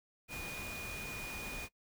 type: tone in noise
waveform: sine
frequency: 2453 Hz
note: D#7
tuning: 25 cents flat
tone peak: -42 dBFS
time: 0.28-1.69 s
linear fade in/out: 50 ms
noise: pink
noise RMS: -45 dBFS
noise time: 0.28-1.69 s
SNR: 0 dB
effects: noise-tail reverb RT60 0.1 s tail -20 dB re dry